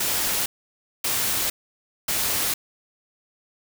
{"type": "noise bursts", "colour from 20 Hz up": "white", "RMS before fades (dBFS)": -24, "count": 3, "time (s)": [0, 2.54], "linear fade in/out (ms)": 5, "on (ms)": 460, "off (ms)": 580, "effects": []}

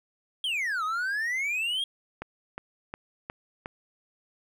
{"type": "exponential two-way sweep", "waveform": "triangle", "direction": "down then up", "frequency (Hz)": [3300, 1229, 3300], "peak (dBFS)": -25, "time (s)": [0.44, 1.84], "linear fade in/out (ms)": 2, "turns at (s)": 0.84}
{"type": "click train", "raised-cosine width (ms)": 0.5, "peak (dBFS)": -20, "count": 5, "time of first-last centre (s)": [2.22, 3.659], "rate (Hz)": 2.78}
{"effects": []}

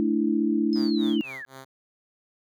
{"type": "chord", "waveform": "sine", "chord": "A suspended fourth", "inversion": "none", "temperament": "equal", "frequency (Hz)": [220, 293.7, 329.6], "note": ["A3", "D4", "E4"], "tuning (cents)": [0, 0, 0], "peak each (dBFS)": -25, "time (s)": [0, 1.21], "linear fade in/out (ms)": 0}
{"type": "linear sweep", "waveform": "sine", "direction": "down", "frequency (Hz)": [5190, 1632], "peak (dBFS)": -35, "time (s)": [0.73, 1.45], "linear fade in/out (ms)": 0}
{"type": "tone with tremolo", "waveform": "5% pulse", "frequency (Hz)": 133.1, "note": "C3", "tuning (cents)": 30, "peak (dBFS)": -29, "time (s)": [0.75, 1.65], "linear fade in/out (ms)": 10, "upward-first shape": "sine", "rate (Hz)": 3.9, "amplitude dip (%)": 100}
{"effects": []}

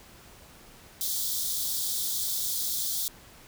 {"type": "high-pass noise", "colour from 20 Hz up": "white", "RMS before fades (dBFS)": -30, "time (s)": [1.01, 3.08], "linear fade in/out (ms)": 0, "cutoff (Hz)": 3300, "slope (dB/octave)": 96, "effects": ["pink hiss -52 dBFS RMS until 3.47 s"]}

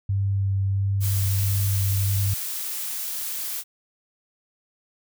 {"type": "tone with vibrato", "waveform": "sine", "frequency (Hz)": 98, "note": "G2", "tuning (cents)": 0, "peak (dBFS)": -20, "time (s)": [0.09, 2.34], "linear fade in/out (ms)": 5, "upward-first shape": "sine", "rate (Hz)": 1.5, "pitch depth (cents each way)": 12}
{"type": "noise", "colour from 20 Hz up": "blue", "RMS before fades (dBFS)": -30, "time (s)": [1, 3.64], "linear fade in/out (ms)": 50}
{"effects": []}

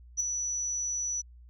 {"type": "tone with ADSR envelope", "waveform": "sine", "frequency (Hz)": 5920, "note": "F#8", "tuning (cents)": 0, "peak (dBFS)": -21, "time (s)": [0.17, 1.22], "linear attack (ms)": 34, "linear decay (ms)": 4, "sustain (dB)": -8, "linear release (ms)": 19, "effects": ["tanh soft clip ceiling -21 dBFS", "added 60 Hz sine -49 dBFS peak until 1.49 s"]}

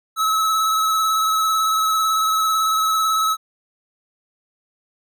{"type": "tone with vibrato", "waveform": "square", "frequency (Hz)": 1295, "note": "E6", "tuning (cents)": -31, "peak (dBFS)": -17, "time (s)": [0.16, 3.37], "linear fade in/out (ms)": 50, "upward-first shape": "triangle", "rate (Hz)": 18, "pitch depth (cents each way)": 30, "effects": []}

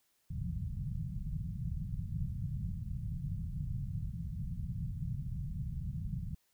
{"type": "low-pass noise", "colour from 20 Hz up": "white", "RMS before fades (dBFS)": -38, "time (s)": [0.3, 6.35], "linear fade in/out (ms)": 5, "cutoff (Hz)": 170, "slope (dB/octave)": 48, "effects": ["white hiss -75 dBFS RMS until 6.53 s"]}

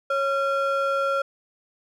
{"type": "ring-modulated tone", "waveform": "triangle", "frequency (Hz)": 962, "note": "B5", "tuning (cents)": -46, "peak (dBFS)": -16, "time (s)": [0.1, 1.22], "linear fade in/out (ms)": 5, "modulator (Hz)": 411, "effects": []}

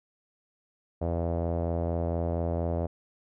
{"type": "tone with low-pass filter", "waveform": "sawtooth", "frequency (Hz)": 84.3, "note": "E2", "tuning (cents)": 39, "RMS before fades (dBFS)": -29, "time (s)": [1.01, 2.87], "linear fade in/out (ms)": 10, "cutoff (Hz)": 620, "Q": 3.4, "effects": []}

